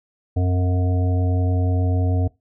harmonic tone with a mistuned harmonic, 91 Hz, F#2, 28 cents flat, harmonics 1 / 3 / 5 / 7 / 8, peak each -17 / -27 / -31 / -34 / -35 dBFS, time 0.36-2.28 s, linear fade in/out 10 ms, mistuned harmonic 3, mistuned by -42 cents, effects noise-tail reverb RT60 0.2 s tail -20 dB re dry

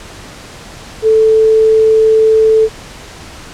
sine tone, 440 Hz, A4, in tune, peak -5 dBFS, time 1.02-2.69 s, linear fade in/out 50 ms, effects pink hiss -32 dBFS RMS until 3.53 s + low-pass 8000 Hz 12 dB/octave

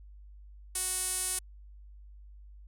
sawtooth tone with band-pass filter, 370 Hz, F#4, in tune, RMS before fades -33 dBFS, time 0.75-1.39 s, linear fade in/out 5 ms, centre 9500 Hz, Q 3.5, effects added 50 Hz sine -48 dBFS peak until 2.67 s

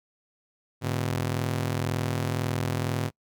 sawtooth ring-modulated tone, 124.6 Hz, B2, 16 cents sharp, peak -19 dBFS, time 0.81-3.11 s, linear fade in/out 50 ms, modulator 21 Hz, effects noise-tail reverb RT60 0.1 s tail -26 dB re dry

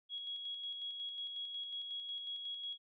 sine tone with tremolo, 3322 Hz, G#7, in tune, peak -39 dBFS, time 0.09-2.78 s, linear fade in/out 50 ms, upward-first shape square, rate 5.5 Hz, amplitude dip 35%, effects none

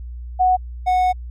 sine / triangle tone pair in turn, 738 / 734.7 Hz, F#5 / F#5, -5 / -12 cents, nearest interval unison, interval 7 cents, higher first, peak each -12 / -12 dBFS, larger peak neither, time 0.39-0.57 / 0.86-1.13 s, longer second, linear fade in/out 20 ms, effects added 60 Hz sine -29 dBFS peak until 1.3 s

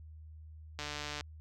click train, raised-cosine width 0.2 ms, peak -22 dBFS, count 63, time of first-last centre 0.79-1.209 s, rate 148 Hz, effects added 78 Hz sine -48 dBFS peak until 1.4 s

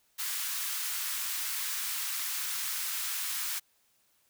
white high-pass noise, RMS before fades -34 dBFS, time 0.18-3.6 s, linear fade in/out 20 ms, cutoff 1100 Hz, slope 24 dB/octave, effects white hiss -70 dBFS RMS until 4.29 s

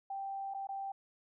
sine tone with dropouts, 784 Hz, G5, in tune, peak -37 dBFS, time 0.1-0.92 s, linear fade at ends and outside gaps 5 ms, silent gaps 0.539-0.545 / 0.671-0.689 s, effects none

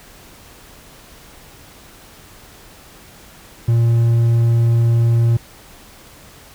triangle tone, 116.54 Hz, A#2, in tune, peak -9 dBFS, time 3.68-5.37 s, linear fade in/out 5 ms, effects pink hiss -43 dBFS RMS until 6.54 s

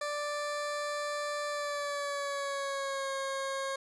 20% pulse tone with pitch glide, 587.3 to 541.7 Hz, D5 to C#5, 0 to -40 cents, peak -28 dBFS, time 0.01-3.76 s, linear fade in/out 5 ms, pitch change -140 cents, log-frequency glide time 1.49-3.11 s, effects resampled to 22050 Hz + 10-bit

